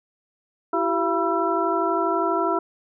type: tone cluster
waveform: sine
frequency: 333.1 / 385.4 / 680 / 978 / 1338 Hz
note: E4 / G4 / F5 / B5 / E6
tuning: +18 / -29 / -46 / -17 / +25 cents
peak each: -26 dBFS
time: 0.73-2.59 s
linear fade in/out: 5 ms
effects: none